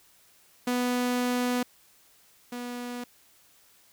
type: tone pair in turn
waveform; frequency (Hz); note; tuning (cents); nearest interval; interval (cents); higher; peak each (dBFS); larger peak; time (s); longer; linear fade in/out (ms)
sawtooth; 246.9 / 243.9; B3 / B3; 0 / -21; unison; 21; first; -21 / -30; first; 0.67-1.63 / 2.52-3.04; first; 5
effects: white hiss -60 dBFS RMS until 3.92 s